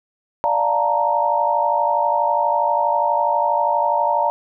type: chord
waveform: sine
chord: Bb major seventh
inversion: first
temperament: equal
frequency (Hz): 587.3 / 698.5 / 880 / 932.3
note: D5 / F5 / A5 / Bb5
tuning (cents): 0 / 0 / 0 / 0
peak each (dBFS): -22 / -23 / -23 / -18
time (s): 0.44-4.3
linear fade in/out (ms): 0
effects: none